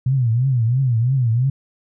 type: tone with vibrato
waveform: sine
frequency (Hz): 123.47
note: B2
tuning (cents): 0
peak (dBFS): -14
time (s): 0.06-1.5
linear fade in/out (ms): 5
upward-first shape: triangle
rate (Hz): 3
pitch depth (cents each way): 200
effects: none